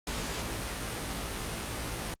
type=noise with comb filter; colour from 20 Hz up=pink; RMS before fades=-35 dBFS; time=0.07-2.14 s; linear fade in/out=2 ms; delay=18 ms; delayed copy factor=+0.8; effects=low-pass 11000 Hz 12 dB/octave + Opus 48 kbps